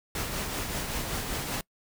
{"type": "noise with tremolo", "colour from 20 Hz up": "pink", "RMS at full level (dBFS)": -31, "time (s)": [0.15, 1.61], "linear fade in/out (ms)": 2, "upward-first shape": "triangle", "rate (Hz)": 5.2, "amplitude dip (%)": 40, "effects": ["noise-tail reverb RT60 0.1 s tail -24 dB re dry"]}